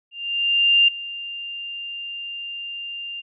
sine tone with ADSR envelope, 2794 Hz, F7, in tune, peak -11 dBFS, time 0.11-3.22 s, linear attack 770 ms, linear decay 6 ms, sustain -18 dB, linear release 27 ms, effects none

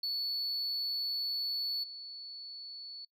sine tone with level steps, 4435 Hz, C#8, in tune, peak -29 / -42 dBFS, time 0.03-3.05 s, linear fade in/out 5 ms, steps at 1.83 s, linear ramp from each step 10 ms, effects noise-tail reverb RT60 0.1 s tail -24 dB re dry + tanh soft clip ceiling -31 dBFS

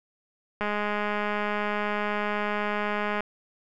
click train, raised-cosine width 0.5 ms, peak -14 dBFS, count 541, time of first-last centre 0.61-3.206 s, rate 208 Hz, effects none

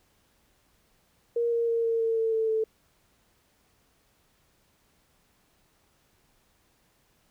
sine tone with pitch steps, 470 / 465.7 / 461.4 / 457.1 / 452.9 / 448.8 / 444.6 / 440.6 Hz, A#4 / A#4 / A#4 / A#4 / A#4 / A4 / A4 / A4, +14 / -2 / -18 / -34 / -50 / +34 / +18 / +2 cents, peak -23 dBFS, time 1.36-2.64 s, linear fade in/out 5 ms, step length 160 ms, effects pink hiss -67 dBFS RMS until 7.3 s

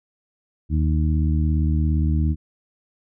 harmonic tone, 77.4 Hz, D#2, 9 cents flat, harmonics 1 / 2 / 3 / 4, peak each -18 / -24 / -28 / -30 dBFS, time 0.69-2.36 s, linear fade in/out 50 ms, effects none

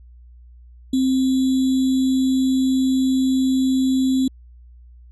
sine tone with sample-and-hold, 261.6 Hz, C4, in tune, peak -15 dBFS, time 0.93-4.28 s, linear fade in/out 5 ms, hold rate 3675 Hz, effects added 60 Hz sine -42 dBFS peak until 5.11 s + resampled to 24000 Hz

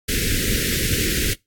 pink band-stop noise, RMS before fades -21 dBFS, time 0.08-1.34 s, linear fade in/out 10 ms, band 470 to 1600 Hz, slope 48 dB/octave, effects noise-tail reverb RT60 0.2 s tail -23 dB re dry + AAC 64 kbps

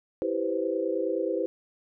sine chord, C major seventh, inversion first, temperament equal, 329.6 / 392 / 493.9 / 523.3 Hz, E4 / G4 / B4 / C5, 0 / 0 / 0 / 0 cents, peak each -31 dBFS, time 0.22-1.46 s, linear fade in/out 0 ms, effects none

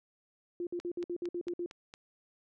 sine tone bursts, 349.2 Hz, F4, in tune, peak -33 dBFS, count 9, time 0.6-1.661 s, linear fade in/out 2 ms, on 69 ms, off 55 ms
click train, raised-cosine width 0.2 ms, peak -30 dBFS, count 6, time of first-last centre 0.8-1.939 s, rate 4.39 Hz
effects none

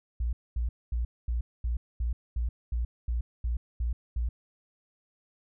sine tone bursts, 59 Hz, A#1, 22 cents sharp, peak -26 dBFS, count 12, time 0.2-4.29 s, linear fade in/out 5 ms, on 130 ms, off 230 ms, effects none

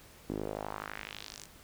sawtooth tone with band-pass filter sweep, 51.91 Hz, G#1, in tune, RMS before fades -41 dBFS, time 0.29-1.46 s, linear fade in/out 10 ms, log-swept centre 290 to 7600 Hz, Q 2.1, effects pink hiss -56 dBFS RMS until 1.63 s

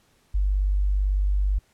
sine tone, 49 Hz, G1, in tune, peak -19 dBFS, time 0.34-1.59 s, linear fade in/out 10 ms, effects pink hiss -63 dBFS RMS until 1.73 s + low-pass 12000 Hz 12 dB/octave

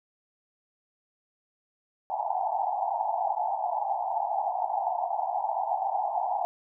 pink band-pass noise, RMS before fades -29 dBFS, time 2.1-6.45 s, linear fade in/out 0 ms, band 690 to 900 Hz, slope 96 dB/octave, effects none

